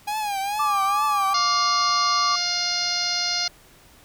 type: tone with vibrato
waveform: 45% pulse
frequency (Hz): 819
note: G#5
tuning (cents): -24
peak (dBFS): -24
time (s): 0.07-1.34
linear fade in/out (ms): 10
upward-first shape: triangle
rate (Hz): 2.3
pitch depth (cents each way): 110
type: tone with pitch glide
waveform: sine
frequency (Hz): 1174.7 to 1161.9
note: D6 to D6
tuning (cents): 0 to -19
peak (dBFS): -20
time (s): 0.59-2.36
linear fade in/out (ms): 10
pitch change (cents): -19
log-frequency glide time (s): 0.95-1.3
type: harmonic tone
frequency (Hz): 706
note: F5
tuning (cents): +19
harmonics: 1 / 2 / 3 / 4 / 5 / 6 / 7 / 8 / 9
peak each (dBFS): -34 / -33 / -32 / -35 / -35 / -26 / -27 / -32 / -37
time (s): 1.34-3.48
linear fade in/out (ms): 5
effects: pink hiss -52 dBFS RMS until 4.04 s